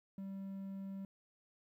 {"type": "tone", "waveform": "triangle", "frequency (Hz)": 194.4, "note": "G3", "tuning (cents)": -14, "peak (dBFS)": -40, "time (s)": [0.18, 1.05], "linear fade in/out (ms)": 2, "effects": ["13-bit"]}